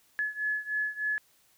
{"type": "beating tone pair", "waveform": "sine", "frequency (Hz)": [1706, 1709.3], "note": ["G#6", "G#6"], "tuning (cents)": [46, 49], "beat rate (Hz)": 3.3, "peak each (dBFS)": [-31, -33], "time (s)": [0.19, 1.18], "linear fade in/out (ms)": 0, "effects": ["white hiss -65 dBFS RMS until 1.57 s"]}